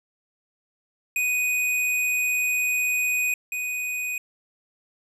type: tone pair in turn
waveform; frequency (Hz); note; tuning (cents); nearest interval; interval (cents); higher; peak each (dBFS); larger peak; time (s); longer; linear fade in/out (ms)
square; 2489 / 2489; D#7 / D#7; 0 / 0; unison; 0; neither; -22 / -27; first; 1.16-3.34 / 3.52-4.18; first; 2
effects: resampled to 32000 Hz